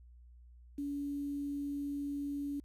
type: tone with quantisation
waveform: sine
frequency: 284.8 Hz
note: C#4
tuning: 47 cents sharp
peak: -35 dBFS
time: 0.78-2.6 s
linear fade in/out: 5 ms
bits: 10
effects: added 60 Hz sine -54 dBFS peak until 2.64 s + resampled to 32000 Hz